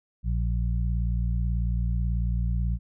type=harmonic tone; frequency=58.27 Hz; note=A#1; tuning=in tune; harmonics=1 / 2 / 3; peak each=-24 / -30 / -34 dBFS; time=0.23-2.79 s; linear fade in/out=50 ms; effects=none